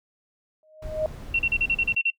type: tone with exponential growth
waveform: sine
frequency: 622.3 Hz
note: D#5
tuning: in tune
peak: -19 dBFS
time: 0.63-1.06 s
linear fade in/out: 1 ms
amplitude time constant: 92 ms
type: noise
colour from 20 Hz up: brown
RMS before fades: -37 dBFS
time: 0.82-1.95 s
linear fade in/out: 5 ms
type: tone bursts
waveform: sine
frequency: 2725 Hz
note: F7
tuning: 43 cents flat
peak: -19 dBFS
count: 9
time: 1.34-2.103 s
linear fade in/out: 5 ms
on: 51 ms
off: 38 ms
effects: noise-tail reverb RT60 0.1 s tail -20 dB re dry